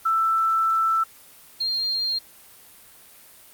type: tone pair in turn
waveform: sine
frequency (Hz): 1327 / 4202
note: E6 / C8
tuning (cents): +11 / +7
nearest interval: octave + minor sixth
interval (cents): 1996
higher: second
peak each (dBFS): -18 / -22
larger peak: first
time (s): 0.05-1.04 / 1.6-2.19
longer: first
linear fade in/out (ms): 10
effects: white hiss -49 dBFS RMS until 3.53 s + Opus 32 kbps